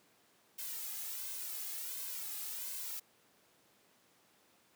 blue noise with flanger, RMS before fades -42 dBFS, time 0.58-3 s, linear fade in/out 10 ms, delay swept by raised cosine 1.9 to 2.42 ms, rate 1.4 Hz, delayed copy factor +0.8, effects pink hiss -68 dBFS RMS until 4.75 s + high-pass 200 Hz 12 dB/octave

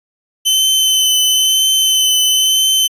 sawtooth tone with vibrato, 3053 Hz, G7, 46 cents flat, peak -7 dBFS, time 0.45-2.88 s, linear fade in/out 20 ms, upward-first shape triangle, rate 1 Hz, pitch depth 16 cents each way, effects resampled to 32000 Hz

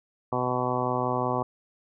harmonic tone, 125.3 Hz, B2, 25 cents sharp, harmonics 1 / 2 / 3 / 4 / 5 / 6 / 7 / 8 / 9, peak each -33 / -33 / -33 / -33 / -33 / -33 / -33 / -33 / -33 dBFS, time 0.32-1.43 s, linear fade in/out 5 ms, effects none

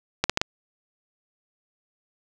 clicks, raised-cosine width 0.2 ms, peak -3 dBFS, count 4, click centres 0.24 / 0.296 / 0.374 / 0.415 s, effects none

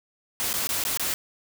white noise with dropouts, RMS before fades -27 dBFS, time 0.4-1.14 s, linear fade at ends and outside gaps 0 ms, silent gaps 0.53-0.539 / 0.671-0.691 / 0.838-0.851 / 0.973-0.996 s, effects none

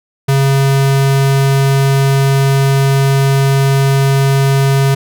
square tone, 136.8 Hz, C#3, 23 cents flat, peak -9 dBFS, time 0.28-4.95 s, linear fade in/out 10 ms, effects none

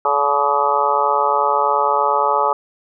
harmonic tone with a mistuned harmonic, 143.2 Hz, D3, 43 cents flat, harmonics 3 / 4 / 5 / 6 / 7 / 8 / 9, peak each -24 / -22 / -27 / -18 / -23 / -21 / -21 dBFS, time 0.05-2.53 s, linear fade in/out 2 ms, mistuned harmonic 9, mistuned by -47 cents, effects none

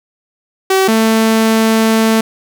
sawtooth tone pair in turn, 382 / 222.4 Hz, G4 / A3, -45 / +19 cents, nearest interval major sixth, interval 936 cents, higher first, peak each -5 dBFS, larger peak neither, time 0.7-0.88 / 0.88-2.21 s, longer second, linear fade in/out 5 ms, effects none

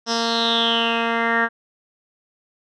10% pulse tone with low-pass filter sweep, 230.7 Hz, A#3, 18 cents flat, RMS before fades -20 dBFS, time 0.06-1.49 s, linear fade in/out 50 ms, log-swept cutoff 5300 to 1700 Hz, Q 8.7, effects none

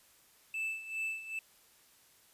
triangle tone with tremolo, 2637 Hz, E7, in tune, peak -31 dBFS, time 0.54-1.39 s, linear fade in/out 2 ms, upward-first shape sine, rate 2.5 Hz, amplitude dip 75%, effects white hiss -64 dBFS RMS until 2.33 s + resampled to 32000 Hz

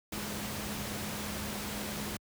sine tone in noise, 207.8 Hz, G#3, 1 cent sharp, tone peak -41 dBFS, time 0.12-2.17 s, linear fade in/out 5 ms, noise pink, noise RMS -38 dBFS, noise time 0.12-2.17 s, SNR -6 dB, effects high-pass 60 Hz 12 dB/octave

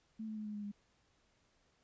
sine tone with pitch steps, 220 / 216.7 / 213.5 / 210.3 / 207.2 / 204.1 Hz, A3 / A3 / G#3 / G#3 / G#3 / G#3, 0 / -26 / +48 / +22 / -4 / -30 cents, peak -40 dBFS, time 0.19-0.718 s, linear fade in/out 10 ms, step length 88 ms, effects pink hiss -74 dBFS RMS until 1.83 s + resampled to 16000 Hz

